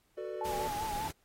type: chord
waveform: triangle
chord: B minor seventh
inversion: second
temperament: just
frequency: 370.4 / 444.5 / 493.9 / 592.7 Hz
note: F#4 / A4 / B4 / D5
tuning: +2 / +18 / 0 / +16 cents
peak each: -39 / -40 / -44 / -40 dBFS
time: 0.17-0.68 s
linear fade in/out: 10 ms
type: tone with vibrato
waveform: sine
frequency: 850 Hz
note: G#5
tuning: 40 cents sharp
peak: -34 dBFS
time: 0.41-1.08 s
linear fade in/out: 2 ms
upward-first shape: sine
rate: 5.1 Hz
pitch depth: 64 cents each way
type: noise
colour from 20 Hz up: pink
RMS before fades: -42 dBFS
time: 0.45-1.11 s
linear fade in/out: 2 ms
effects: pink hiss -72 dBFS RMS until 1.24 s + AAC 48 kbps